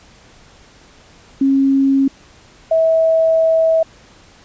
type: tone pair in turn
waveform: sine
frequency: 271.9 / 648.5 Hz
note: C#4 / E5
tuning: -33 / -28 cents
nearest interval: octave + minor third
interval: 1505 cents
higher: second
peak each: -10 dBFS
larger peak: neither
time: 1.41-2.08 / 2.71-3.83 s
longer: second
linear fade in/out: 5 ms
effects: pink hiss -46 dBFS RMS until 4.44 s + resampled to 16000 Hz